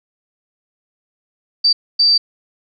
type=tone bursts at uneven times; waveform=sine; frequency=4649 Hz; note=D8; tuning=18 cents flat; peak=-9 dBFS; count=2; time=1.64-1.73 / 1.99-2.18 s; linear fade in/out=10 ms; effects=none